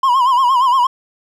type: tone with vibrato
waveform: triangle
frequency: 1019 Hz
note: C6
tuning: 46 cents flat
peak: -8 dBFS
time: 0.03-0.87 s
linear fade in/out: 5 ms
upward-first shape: sine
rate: 8.6 Hz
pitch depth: 110 cents each way
effects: none